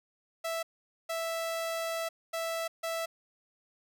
sawtooth tone bursts at uneven times, 659.3 Hz, E5, in tune, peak -28 dBFS, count 4, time 0.44-0.63 / 1.09-2.09 / 2.33-2.68 / 2.83-3.06 s, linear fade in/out 10 ms, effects none

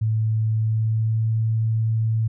sine tone with pitch glide, 110 to 111.54 Hz, A2 to A2, 0 to +24 cents, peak -18 dBFS, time 0.01-2.28 s, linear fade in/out 10 ms, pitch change +24 cents, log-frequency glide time 0.56-1.35 s, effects none

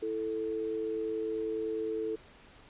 sine tone pair together, 330.4 / 440 Hz, E4 / A4, +4 / 0 cents, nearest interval perfect fourth, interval 496 cents, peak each -37 / -32 dBFS, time 0.02-2.16 s, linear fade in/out 10 ms, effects pink hiss -56 dBFS RMS until 2.69 s + resampled to 8000 Hz

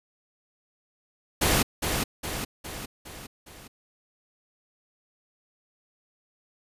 pink noise with echo, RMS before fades -22 dBFS, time 1.41-1.63 s, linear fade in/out 10 ms, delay 410 ms, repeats 5, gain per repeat -5 dB, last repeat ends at 3.68 s, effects resampled to 32000 Hz

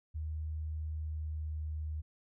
sine tone with pitch glide, 77.78 to 77.15 Hz, D#2 to D#2, 0 to -14 cents, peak -35 dBFS, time 0.14-2.02 s, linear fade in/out 20 ms, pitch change -14 cents, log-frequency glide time 0.83-1.63 s, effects none

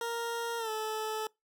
20% pulse tone with pitch glide, 466.2 to 435 Hz, A#4 to A4, 0 to -20 cents, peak -28 dBFS, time 0.01-1.27 s, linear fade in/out 2 ms, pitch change -120 cents, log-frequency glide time 0.58-0.7 s, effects noise-tail reverb RT60 0.2 s tail -24 dB re dry

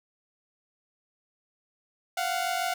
sawtooth tone pair together, 695 / 741.7 Hz, F5 / F#5, -9 / +4 cents, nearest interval minor second, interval 113 cents, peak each -26 dBFS, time 2.17-2.74 s, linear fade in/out 5 ms, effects none

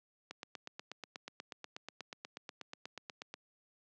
click train, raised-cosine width 0.2 ms, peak -26 dBFS, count 26, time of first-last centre 0.31-3.34 s, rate 8.25 Hz, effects high-pass 200 Hz 12 dB/octave + low-pass 7000 Hz 12 dB/octave

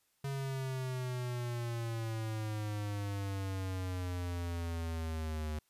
square exponential sweep, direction down, 138.59 to 76 Hz, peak -36 dBFS, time 0.24-5.59 s, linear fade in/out 5 ms, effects white hiss -75 dBFS RMS until 5.69 s + resampled to 32000 Hz

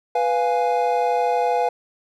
triangle chord, F diminished, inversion second, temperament equal, 493.9 / 698.5 / 830.6 Hz, Cb5 / F5 / Ab5, 0 / 0 / 0 cents, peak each -20 dBFS, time 0.15-1.69 s, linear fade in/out 5 ms, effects none

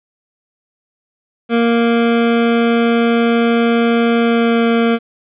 25% pulse tone with pitch glide, 233.1 to 231.4 Hz, A#3 to A#3, 0 to -13 cents, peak -7 dBFS, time 1.49-4.99 s, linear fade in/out 50 ms, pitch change -13 cents, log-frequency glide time 4.19-4.67 s, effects resampled to 8000 Hz + 8-bit

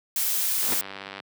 blue noise, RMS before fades -25 dBFS, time 0.16-0.81 s, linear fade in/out 2 ms
pink noise with exponential growth, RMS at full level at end -25 dBFS, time 0.55-0.74 s, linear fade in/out 2 ms, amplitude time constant 40 ms
click train, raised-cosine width 0.3 ms, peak -20 dBFS, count 57, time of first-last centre 0.63-1.201 s, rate 98 Hz
effects high-pass 150 Hz 12 dB/octave

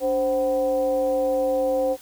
sine tone with frequency modulation, 523.3 Hz, C5, in tune, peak -19 dBFS, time 0-1.97 s, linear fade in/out 50 ms, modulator 236 Hz, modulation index 0.6, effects white hiss -48 dBFS RMS until 2.01 s

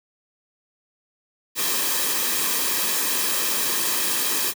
white noise with comb filter, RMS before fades -23 dBFS, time 1.55-4.54 s, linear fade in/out 50 ms, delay 1.4 ms, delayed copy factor -0.55, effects high-pass 200 Hz 12 dB/octave

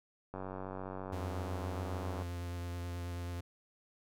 click train, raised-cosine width 1 ms, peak -28 dBFS, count 179, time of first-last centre 0.34-2.222 s, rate 94.6 Hz
45% pulse tone with vibrato, 87.31 Hz, F2, in tune, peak -38 dBFS, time 1.12-3.41 s, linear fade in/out 10 ms, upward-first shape triangle, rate 9.3 Hz, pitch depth 21 cents each way
effects none

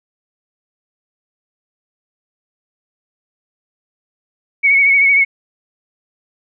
sine tone with vibrato, 2224 Hz, C#7, 5 cents sharp, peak -8 dBFS, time 4.63-5.25 s, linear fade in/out 20 ms, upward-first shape sine, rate 13 Hz, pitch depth 40 cents each way, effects none

